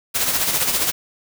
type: noise with tremolo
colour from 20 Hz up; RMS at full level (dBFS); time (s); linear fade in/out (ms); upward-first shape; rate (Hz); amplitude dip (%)
white; -18; 0.14-0.92; 20; sine; 15; 50
effects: none